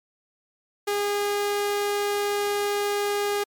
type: tone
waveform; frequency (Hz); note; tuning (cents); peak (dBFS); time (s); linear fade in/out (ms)
sawtooth; 408.7; G#4; -28; -19; 0.87-3.44; 10
effects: MP3 96 kbps